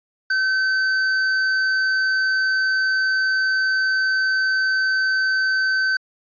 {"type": "tone with tanh clipping", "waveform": "sine", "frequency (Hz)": 1535, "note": "G6", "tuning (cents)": -37, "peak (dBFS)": -19, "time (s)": [0.3, 5.97], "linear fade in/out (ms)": 5, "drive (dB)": 15, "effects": ["resampled to 11025 Hz"]}